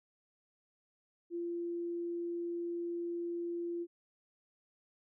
sine tone, 343.6 Hz, F4, 28 cents flat, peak -35 dBFS, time 1.3-3.87 s, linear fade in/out 50 ms, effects none

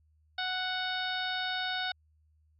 harmonic tone, 740 Hz, F#5, in tune, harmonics 1 / 2 / 3 / 4 / 5 / 6 / 7, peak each -37 / -35 / -43 / -42 / -36 / -44 / -49 dBFS, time 0.38-1.92 s, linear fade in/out 5 ms, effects added 77 Hz sine -64 dBFS peak until 2.59 s

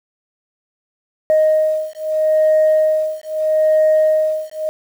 sine beating tone pair, 622.3 / 623.08 Hz, D#5 / D#5, 0 / +2 cents, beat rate 0.78 Hz, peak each -14 dBFS, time 1.3-4.69 s, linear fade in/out 0 ms, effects tanh soft clip ceiling -7 dBFS + 7-bit

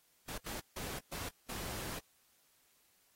pink noise bursts at uneven times, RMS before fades -43 dBFS, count 5, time 0.28-0.38 / 0.46-0.6 / 0.76-0.99 / 1.12-1.29 / 1.49-1.99 s, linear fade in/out 5 ms, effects white hiss -71 dBFS RMS until 3.15 s + AAC 48 kbps

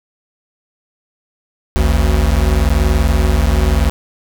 square tone pair together, 53.38 / 74.2 Hz, G#1 / D2, +48 / +18 cents, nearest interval tritone, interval 570 cents, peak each -14 dBFS, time 1.76-3.9 s, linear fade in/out 0 ms, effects none

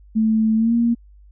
sine tone with pitch glide, 220 to 234.4 Hz, A3 to A#3, 0 to +10 cents, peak -14 dBFS, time 0.15-0.95 s, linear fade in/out 20 ms, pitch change +110 cents, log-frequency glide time 0.56-0.74 s, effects added 50 Hz sine -44 dBFS peak until 1.31 s

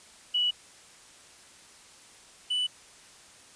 sine / triangle tone pair in turn, 2942 / 2978 Hz, F#7 / F#7, -11 / +11 cents, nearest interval unison, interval 22 cents, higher second, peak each -23 / -24 dBFS, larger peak first, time 0.34-0.51 / 2.5-2.67 s, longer neither, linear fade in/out 10 ms, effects white hiss -53 dBFS RMS until 3.55 s + resampled to 22050 Hz

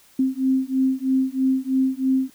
sine beating tone pair, 261.6 / 264.7 Hz, C4 / C4, 0 / +20 cents, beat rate 3.1 Hz, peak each -21 dBFS, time 0.19-2.3 s, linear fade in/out 5 ms, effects white hiss -54 dBFS RMS until 2.34 s

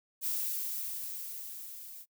violet noise with level ramp, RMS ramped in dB -32 to -48 dBFS, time 0.21-2.06 s, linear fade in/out 50 ms, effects noise-tail reverb RT60 0.1 s tail -25 dB re dry

